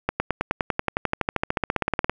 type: accelerating click train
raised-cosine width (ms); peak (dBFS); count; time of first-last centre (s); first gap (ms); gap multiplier
0.5; -6; 27; 0.09-2.096; 110; 0.97
effects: none